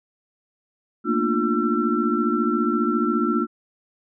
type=tone cluster; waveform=sine; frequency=224.3 / 238.9 / 299 / 351.9 / 1345 Hz; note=A3 / A#3 / D4 / F4 / E6; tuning=+34 / +43 / +31 / +13 / +34 cents; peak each=-25 dBFS; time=1.04-3.47 s; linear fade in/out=50 ms; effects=none